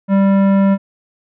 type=tone with tanh clipping; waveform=sine; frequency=196 Hz; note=G3; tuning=in tune; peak=-11 dBFS; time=0.08-0.78 s; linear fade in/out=50 ms; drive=15 dB; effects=none